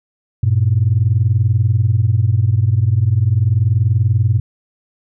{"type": "tone pair together", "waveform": "sine", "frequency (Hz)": [98, 118.37], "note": ["G2", "A#2"], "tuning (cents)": [0, 27], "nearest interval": "minor third", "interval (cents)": 327, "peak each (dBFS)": -13, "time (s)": [0.43, 4.4], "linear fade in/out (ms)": 5, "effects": ["tanh soft clip ceiling -4 dBFS"]}